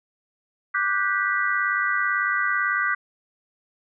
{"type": "chord", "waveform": "sine", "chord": "G major seventh", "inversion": "second", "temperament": "just", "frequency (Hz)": [1176, 1470, 1568, 1960], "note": ["D6", "F#6", "G6", "B6"], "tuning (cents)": [2, -12, 0, -14], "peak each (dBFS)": -26, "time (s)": [0.74, 2.95], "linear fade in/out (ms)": 10, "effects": []}